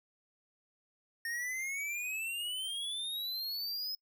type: exponential sweep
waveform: square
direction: up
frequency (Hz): 1826 to 5140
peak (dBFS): -36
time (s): 1.25-3.95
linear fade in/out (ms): 2
effects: noise-tail reverb RT60 0.1 s tail -24 dB re dry